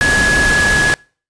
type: tone in noise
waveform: sine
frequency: 1685 Hz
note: G#6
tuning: 25 cents sharp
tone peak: -11 dBFS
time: 0.01-0.94 s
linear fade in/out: 0 ms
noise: pink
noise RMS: -17 dBFS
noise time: 0.01-0.94 s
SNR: +3 dB
effects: noise-tail reverb RT60 0.4 s tail -26 dB re dry + resampled to 22050 Hz